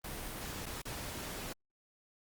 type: noise with dropouts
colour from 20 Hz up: pink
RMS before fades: -42 dBFS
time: 0.04-1.53 s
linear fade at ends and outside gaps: 5 ms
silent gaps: 0.658-0.663 / 0.819-0.853 s
effects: Opus 32 kbps